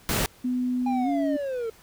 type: noise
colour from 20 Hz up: pink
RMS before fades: -25 dBFS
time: 0.09-0.26 s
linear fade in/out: 0 ms
type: tone with pitch glide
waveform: sine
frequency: 250.1 to 282.4 Hz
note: B3 to C#4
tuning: +22 to +32 cents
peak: -23 dBFS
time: 0.44-1.37 s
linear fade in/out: 10 ms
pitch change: +210 cents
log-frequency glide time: 1.03-1.09 s
type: linear sweep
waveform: triangle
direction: down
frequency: 817 to 440 Hz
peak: -25 dBFS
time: 0.86-1.7 s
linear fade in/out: 5 ms
effects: pink hiss -54 dBFS RMS until 1.82 s